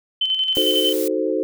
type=tone with tremolo; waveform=sine; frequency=3063 Hz; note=G7; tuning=41 cents flat; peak=-16 dBFS; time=0.21-0.93 s; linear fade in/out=5 ms; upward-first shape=square; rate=11 Hz; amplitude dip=45%
type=noise; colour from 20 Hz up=blue; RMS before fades=-30 dBFS; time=0.55-1.08 s; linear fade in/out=2 ms
type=chord; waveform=sine; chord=D# diminished seventh; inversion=none; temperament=equal; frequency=311.1 / 370 / 440 / 523.3 Hz; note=D#4 / F#4 / A4 / C5; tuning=0 / 0 / 0 / 0 cents; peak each=-24 dBFS; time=0.57-1.43 s; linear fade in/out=0 ms
effects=none